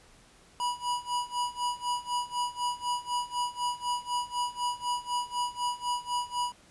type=tone with tremolo; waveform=square; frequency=975 Hz; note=B5; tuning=23 cents flat; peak=-27 dBFS; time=0.6-6.52 s; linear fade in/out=0 ms; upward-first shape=sine; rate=4 Hz; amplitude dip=90%; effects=pink hiss -58 dBFS RMS until 6.7 s + resampled to 24000 Hz